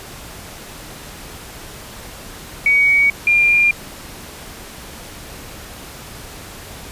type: tone pair in turn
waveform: sine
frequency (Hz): 2251 / 2399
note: C#7 / D7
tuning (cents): +26 / +36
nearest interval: minor second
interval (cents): 110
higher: second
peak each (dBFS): -10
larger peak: neither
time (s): 2.66-3.1 / 3.27-3.71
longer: neither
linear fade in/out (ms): 2
effects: pink hiss -35 dBFS RMS until 6.91 s + resampled to 32000 Hz